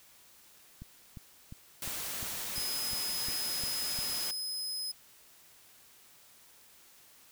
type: click train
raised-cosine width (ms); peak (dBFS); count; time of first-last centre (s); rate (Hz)
5; -32; 10; 0.82-3.989; 2.84
type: noise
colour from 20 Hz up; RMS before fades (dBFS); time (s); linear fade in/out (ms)
white; -38; 1.82-4.31; 2
type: tone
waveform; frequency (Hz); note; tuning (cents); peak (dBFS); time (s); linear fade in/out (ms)
sawtooth; 5070; D#8; +32; -32; 2.55-4.92; 10
effects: white hiss -59 dBFS RMS until 7.31 s